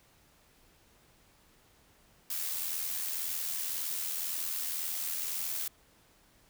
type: noise with amplitude modulation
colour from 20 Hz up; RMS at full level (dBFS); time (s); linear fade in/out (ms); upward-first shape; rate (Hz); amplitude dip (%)
blue; -33; 2.3-5.68; 5; sine; 81.9; 45
effects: pink hiss -64 dBFS RMS until 6.49 s